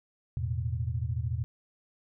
sine chord, E suspended fourth, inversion none, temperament equal, 82.41 / 110 / 123.47 Hz, E2 / A2 / B2, 0 / 0 / 0 cents, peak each -33 dBFS, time 0.37-1.44 s, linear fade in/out 0 ms, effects none

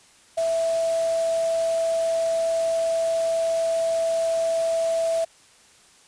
sine tone in noise, 660 Hz, E5, 2 cents sharp, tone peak -20 dBFS, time 0.37-5.25 s, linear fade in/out 10 ms, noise white, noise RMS -37 dBFS, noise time 0.37-5.25 s, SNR +14 dB, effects white hiss -54 dBFS RMS until 6.07 s + resampled to 22050 Hz

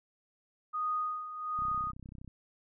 sine tone with tremolo, 1240 Hz, D#6, 6 cents flat, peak -29 dBFS, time 0.73-1.92 s, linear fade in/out 20 ms, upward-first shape sine, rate 1.3 Hz, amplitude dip 70%
click train, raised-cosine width 5 ms, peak -35 dBFS, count 23, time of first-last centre 1.59-2.277 s, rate 32 Hz
effects none

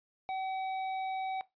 sine tone with tanh clipping, 761 Hz, F#5, 48 cents sharp, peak -35 dBFS, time 0.29-1.41 s, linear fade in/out 0 ms, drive 11 dB, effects noise-tail reverb RT60 0.2 s tail -18 dB re dry + resampled to 11025 Hz

